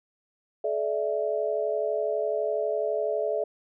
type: chord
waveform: sine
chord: A suspended fourth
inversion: none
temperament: equal with one note detuned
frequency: 429.2 / 587.3 / 659.3 Hz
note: A4 / D5 / E5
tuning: -43 / 0 / 0 cents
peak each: -29 dBFS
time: 0.64-3.44 s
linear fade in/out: 5 ms
effects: none